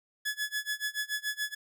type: tone with tremolo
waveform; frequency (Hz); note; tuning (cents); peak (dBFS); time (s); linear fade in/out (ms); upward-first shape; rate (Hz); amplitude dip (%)
sawtooth; 1704; G#6; +44; -25; 0.25-1.55; 10; sine; 7; 95
effects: none